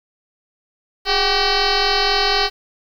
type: tone with frequency modulation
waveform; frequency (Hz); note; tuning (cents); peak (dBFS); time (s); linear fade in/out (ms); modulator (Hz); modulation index
sine; 1908; A#6; +40; -14; 1.05-2.5; 50; 386; 7.8
effects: 8-bit